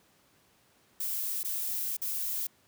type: noise with dropouts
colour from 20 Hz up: violet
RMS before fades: -33 dBFS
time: 1-2.47 s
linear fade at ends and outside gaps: 5 ms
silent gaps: 1.432-1.446 / 1.969-2.016 s
effects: pink hiss -65 dBFS RMS until 2.67 s + high-pass 100 Hz 12 dB/octave